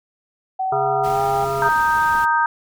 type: tone with pitch glide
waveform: sine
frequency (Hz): 757 to 792.3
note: F#5 to G5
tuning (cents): +39 to +18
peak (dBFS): -19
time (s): 0.59-1.45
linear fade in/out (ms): 10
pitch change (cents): +79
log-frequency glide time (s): 1.07-1.21
type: harmonic tone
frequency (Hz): 136.5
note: C#3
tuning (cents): -26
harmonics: 1 / 3 / 5 / 7 / 9 / 10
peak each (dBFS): -31 / -24 / -24 / -28 / -27 / -30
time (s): 0.72-1.69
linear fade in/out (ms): 5
type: noise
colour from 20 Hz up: pink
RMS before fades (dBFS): -35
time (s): 1.03-2.26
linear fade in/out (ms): 20
type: chord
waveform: sine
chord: Eb major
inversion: second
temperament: equal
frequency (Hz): 932.3 / 1244.5 / 1568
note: Bb5 / Eb6 / G6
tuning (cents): 0 / 0 / 0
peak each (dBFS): -17 / -21 / -20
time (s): 1.62-2.46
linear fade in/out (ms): 2
effects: none